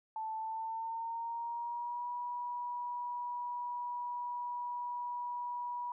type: tone with pitch glide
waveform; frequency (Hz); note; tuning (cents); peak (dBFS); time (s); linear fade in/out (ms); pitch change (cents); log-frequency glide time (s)
sine; 880 to 970.8; A5 to B5; 0 to -30; -36; 0.16-5.92; 2; +170; 0.36-2.08
effects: none